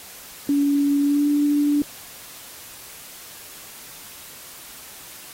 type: tone with pitch glide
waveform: sine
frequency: 284.5 to 291 Hz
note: C#4 to D4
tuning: +45 to -16 cents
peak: -16 dBFS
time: 0.49-1.82 s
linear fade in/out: 2 ms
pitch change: +39 cents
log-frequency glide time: 1.02-1.26 s
effects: white hiss -41 dBFS RMS until 5.33 s + AAC 48 kbps